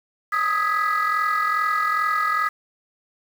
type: chord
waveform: sine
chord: E major seventh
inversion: third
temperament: equal with one note detuned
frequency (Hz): 1244.5 / 1286.9 / 1661.2 / 1975.5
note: D#6 / E6 / G#6 / B6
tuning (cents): 0 / -42 / 0 / 0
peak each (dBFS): -20 / -25 / -26 / -26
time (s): 0.32-2.49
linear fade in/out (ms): 10
effects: tanh soft clip ceiling -14 dBFS + 7-bit